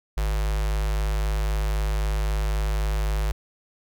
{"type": "tone with notch filter", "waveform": "square", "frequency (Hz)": 51.91, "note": "G#1", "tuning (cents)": 0, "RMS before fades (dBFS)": -24, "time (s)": [0.17, 3.32], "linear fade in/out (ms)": 5, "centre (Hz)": 240, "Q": 0.88, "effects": []}